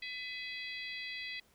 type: harmonic tone with a mistuned harmonic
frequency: 669 Hz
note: E5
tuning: 25 cents sharp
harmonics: 3 / 4 / 5 / 6 / 7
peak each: -43 / -45 / -47 / -49 / -50 dBFS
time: 0.02-1.4 s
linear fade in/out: 5 ms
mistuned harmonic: 4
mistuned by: -90 cents
effects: pink hiss -68 dBFS RMS until 1.54 s